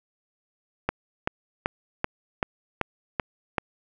click train, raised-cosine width 0.5 ms, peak -8 dBFS, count 8, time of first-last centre 0.89-3.582 s, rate 2.6 Hz, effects none

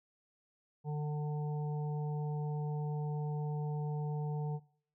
harmonic tone, 149.3 Hz, D3, 29 cents sharp, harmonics 1 / 3 / 5 / 6, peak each -34 / -44 / -48 / -50 dBFS, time 0.84-4.6 s, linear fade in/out 50 ms, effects noise-tail reverb RT60 0.5 s tail -19 dB re dry

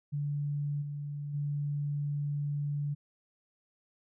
sine tone with level steps, 145 Hz, D3, 22 cents flat, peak -30 / -35 / -30 dBFS, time 0.12-2.95 s, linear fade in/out 20 ms, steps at 0.81 / 1.33 s, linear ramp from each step 20 ms, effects none

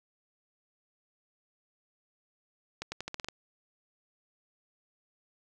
accelerating click train, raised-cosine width 0.2 ms, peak -19 dBFS, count 8, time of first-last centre 2.82-3.286 s, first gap 100 ms, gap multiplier 0.86, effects none

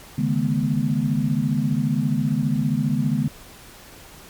sine tone cluster, 140.5 / 155.4 / 210.9 / 242.8 Hz, C#3 / D#3 / G#3 / B3, +24 / -2 / +27 / -29 cents, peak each -24 dBFS, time 0.18-3.28 s, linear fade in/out 5 ms, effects pink hiss -44 dBFS RMS until 4.29 s + MP3 96 kbps

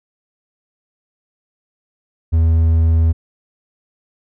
triangle tone, 81.5 Hz, E2, 19 cents flat, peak -8 dBFS, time 2.32-3.13 s, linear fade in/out 20 ms, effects none

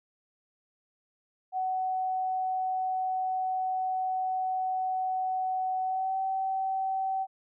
sine tone with pitch glide, 749 to 766.1 Hz, F#5 to G5, +21 to -40 cents, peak -27 dBFS, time 1.52-7.27 s, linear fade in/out 50 ms, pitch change +39 cents, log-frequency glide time 5.83-6.18 s, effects none

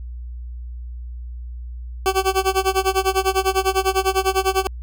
20% pulse tone with tremolo, 381.9 Hz, G4, 45 cents flat, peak -9 dBFS, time 2.06-4.67 s, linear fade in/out 0 ms, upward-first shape sine, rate 10 Hz, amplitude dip 95%, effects added 60 Hz sine -29 dBFS peak until 4.82 s

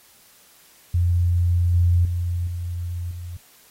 sine tone with level steps, 87.31 Hz, F2, in tune, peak -16 / -14 / -21 / -25 / -30 dBFS, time 0.94-3.37 s, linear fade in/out 5 ms, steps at 1.74 / 2.05 / 2.47 / 3.11 s, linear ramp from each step 2 ms, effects white hiss -53 dBFS RMS until 3.7 s + AAC 48 kbps

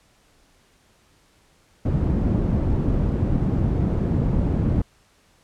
white low-pass noise, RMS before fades -21 dBFS, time 1.85-4.82 s, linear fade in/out 5 ms, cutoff 180 Hz, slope 12 dB/octave, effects pink hiss -59 dBFS RMS until 5.43 s + low-pass 10000 Hz 12 dB/octave

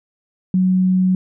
sine tone, 185.3 Hz, F#3, 3 cents sharp, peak -12 dBFS, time 0.54-1.15 s, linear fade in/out 2 ms, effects none

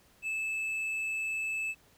sine tone with tanh clipping, 2618 Hz, E7, 13 cents flat, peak -32 dBFS, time 0.22-1.75 s, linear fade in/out 50 ms, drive 5 dB, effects pink hiss -63 dBFS RMS until 1.97 s

